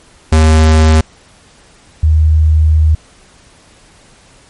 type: tone pair in turn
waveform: square / sine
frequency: 78.7 / 78.02 Hz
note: D#2 / D#2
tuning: +20 / +5 cents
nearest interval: unison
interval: 15 cents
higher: first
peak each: -5 dBFS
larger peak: neither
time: 0.32-1.01 / 2.03-2.95 s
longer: second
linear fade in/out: 5 ms
effects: pink hiss -44 dBFS RMS until 4.49 s + MP3 48 kbps